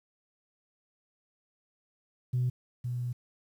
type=tone pair in turn; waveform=sine; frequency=125 / 122.57 Hz; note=B2 / B2; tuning=+21 / -13 cents; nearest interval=unison; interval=34 cents; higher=first; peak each=-24 / -30 dBFS; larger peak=first; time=2.33-2.5 / 2.84-3.13 s; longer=second; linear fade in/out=10 ms; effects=tanh soft clip ceiling -22 dBFS + 10-bit